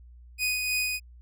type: tone with tremolo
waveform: sawtooth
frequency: 2489 Hz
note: D#7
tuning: in tune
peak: -21 dBFS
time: 0.38-1 s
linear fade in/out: 50 ms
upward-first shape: sine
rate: 3.2 Hz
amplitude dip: 35%
effects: added 60 Hz sine -47 dBFS peak until 1.21 s